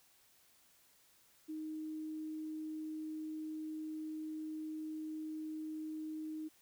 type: tone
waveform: sine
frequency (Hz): 311.7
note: D#4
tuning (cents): +3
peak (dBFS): -40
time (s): 1.48-6.49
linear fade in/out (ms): 20
effects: white hiss -68 dBFS RMS until 6.61 s